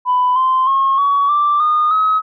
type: tone with pitch steps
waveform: sine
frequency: 997 / 1038.7 / 1082.2 / 1127.5 / 1174.7 / 1223.9 / 1275.1 Hz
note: B5 / C6 / C#6 / C#6 / D6 / D#6 / D#6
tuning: +16 / -13 / -42 / +29 / 0 / -29 / +42 cents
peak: -10 dBFS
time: 0.05-2.22 s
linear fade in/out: 50 ms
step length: 310 ms
effects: tanh soft clip ceiling -7 dBFS

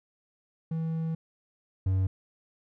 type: tone pair in turn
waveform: triangle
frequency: 162.1 / 94.55 Hz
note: E3 / F#2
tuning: -29 / +38 cents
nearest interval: major sixth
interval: 933 cents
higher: first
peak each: -26 / -21 dBFS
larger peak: second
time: 0.71-1.15 / 1.86-2.07 s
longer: first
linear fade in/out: 5 ms
effects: none

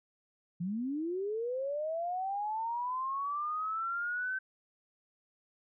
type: linear sweep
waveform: sine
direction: up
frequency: 164.81 to 1545 Hz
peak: -32 dBFS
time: 0.6-4.39 s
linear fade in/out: 10 ms
effects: none

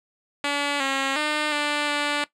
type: tone with pitch steps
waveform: 5% pulse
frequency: 286.6 / 271 / 301.9 / 294.3 / 292 Hz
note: D4 / C#4 / D4 / D4 / D4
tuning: -42 / -39 / +48 / +4 / -10 cents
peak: -11 dBFS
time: 0.44-2.24 s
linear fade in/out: 2 ms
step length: 360 ms
effects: noise-tail reverb RT60 0.1 s tail -17 dB re dry + low-pass 7000 Hz 12 dB/octave

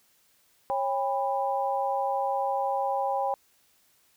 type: tone cluster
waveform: sine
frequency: 548 / 802 / 990 Hz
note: C#5 / G5 / B5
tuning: -20 / +39 / +4 cents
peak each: -30 / -27 / -33 dBFS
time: 0.7-3.34 s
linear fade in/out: 0 ms
effects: white hiss -65 dBFS RMS until 4.16 s

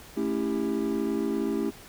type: chord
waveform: triangle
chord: A dominant seventh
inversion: none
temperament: equal with one note detuned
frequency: 220 / 277.2 / 329.6 / 397.5 Hz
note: A3 / C#4 / E4 / G4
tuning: 0 / 0 / 0 / +24 cents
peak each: -29 dBFS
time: 0.16-1.71 s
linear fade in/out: 20 ms
effects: pink hiss -48 dBFS RMS until 1.88 s

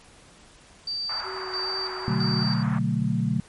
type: tone with tremolo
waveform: sine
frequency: 4644 Hz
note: D8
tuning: 20 cents flat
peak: -27 dBFS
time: 0.87-2.63 s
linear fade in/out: 5 ms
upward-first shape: square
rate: 1.5 Hz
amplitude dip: 65%
type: band-pass noise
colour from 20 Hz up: pink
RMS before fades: -36 dBFS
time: 1.09-2.79 s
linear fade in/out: 5 ms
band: 870 to 1600 Hz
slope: 24 dB/octave
type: tone with vibrato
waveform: sine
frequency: 375.9 Hz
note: F#4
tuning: 27 cents sharp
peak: -35 dBFS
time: 1.23-2.46 s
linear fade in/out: 50 ms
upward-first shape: sine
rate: 2.4 Hz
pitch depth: 17 cents each way
type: chord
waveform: sine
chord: B minor seventh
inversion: none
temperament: equal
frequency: 123.47 / 146.83 / 185 / 220 Hz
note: B2 / D3 / F#3 / A3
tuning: 0 / 0 / 0 / 0 cents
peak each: -27 dBFS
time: 2.08-3.4 s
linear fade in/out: 0 ms
effects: pink hiss -52 dBFS RMS until 3.48 s + MP3 48 kbps

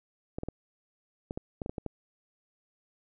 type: clicks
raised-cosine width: 2 ms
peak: -21 dBFS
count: 10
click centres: 0.385 / 0.434 / 0.486 / 1.309 / 1.375 / 1.618 / 1.661 / 1.695 / 1.782 / 1.863 s
effects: none

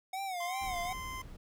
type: tone with vibrato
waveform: square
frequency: 739 Hz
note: F#5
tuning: 2 cents flat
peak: -36 dBFS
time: 0.13-0.93 s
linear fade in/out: 5 ms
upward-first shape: sine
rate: 2.6 Hz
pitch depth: 110 cents each way
type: tone with pitch glide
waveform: 25% pulse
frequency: 1046.5 to 1038.1 Hz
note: C6 to C6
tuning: 0 to -14 cents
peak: -36 dBFS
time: 0.4-1.22 s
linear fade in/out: 5 ms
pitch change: -14 cents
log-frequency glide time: 0.57-0.91 s
type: noise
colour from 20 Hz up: brown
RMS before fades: -46 dBFS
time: 0.61-1.37 s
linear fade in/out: 10 ms
effects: none

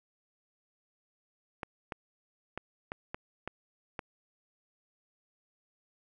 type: clicks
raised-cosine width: 0.5 ms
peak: -21 dBFS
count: 7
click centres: 1.632 / 1.922 / 2.576 / 2.919 / 3.145 / 3.476 / 3.992 s
effects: none

